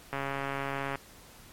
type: click train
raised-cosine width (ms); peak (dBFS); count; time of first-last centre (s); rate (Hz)
0.5; -18; 115; 0.13-0.956; 138
effects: pink hiss -53 dBFS RMS until 1.52 s + MP3 64 kbps

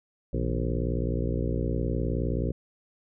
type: harmonic tone with a mistuned harmonic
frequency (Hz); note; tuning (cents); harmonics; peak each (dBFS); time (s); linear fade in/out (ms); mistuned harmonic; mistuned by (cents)
59.3; A#1; +30; 1 / 2 / 3 / 4 / 5 / 6 / 7 / 8 / 9; -29 / -32 / -34 / -35 / -36 / -37 / -37 / -38 / -39; 0.33-2.52; 5; 3; -150
effects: none

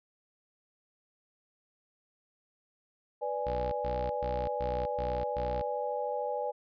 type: chord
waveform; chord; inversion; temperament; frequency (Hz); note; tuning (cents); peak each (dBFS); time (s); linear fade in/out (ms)
sine; G# diminished; first; equal; 493.9 / 587.3 / 830.6; B4 / D5 / G#5; 0 / 0 / 0; -35; 3.21-6.52; 20
type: tone bursts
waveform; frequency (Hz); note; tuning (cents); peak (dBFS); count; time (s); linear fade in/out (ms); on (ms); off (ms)
sawtooth; 61.74; B1; 0; -32; 6; 3.46-5.62; 10; 260; 120
effects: resampled to 11025 Hz

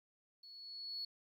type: tone with level ramp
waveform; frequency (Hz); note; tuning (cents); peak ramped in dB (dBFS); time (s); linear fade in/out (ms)
sine; 4388; C#8; -18; -54 to -38; 0.43-1.05; 5
effects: tanh soft clip ceiling -35 dBFS + 13-bit

